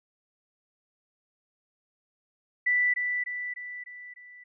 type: tone with echo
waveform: sine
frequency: 1975.5 Hz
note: B6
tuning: in tune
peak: -21 dBFS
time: 2.66-2.94 s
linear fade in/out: 10 ms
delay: 300 ms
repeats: 5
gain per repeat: -5 dB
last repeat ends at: 4.44 s
effects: none